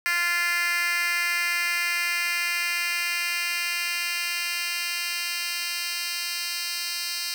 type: tone with high-pass filter sweep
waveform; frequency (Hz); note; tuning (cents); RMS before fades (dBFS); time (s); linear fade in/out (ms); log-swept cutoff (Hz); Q
10% pulse; 347.2; F4; -10; -27; 0.06-7.34; 0; 1900 to 3600; 2.3
effects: none